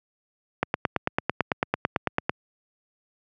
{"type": "click train", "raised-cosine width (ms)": 0.5, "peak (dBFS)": -6, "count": 16, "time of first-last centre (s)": [0.63, 2.295], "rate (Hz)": 9.01, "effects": ["high-pass 100 Hz 12 dB/octave"]}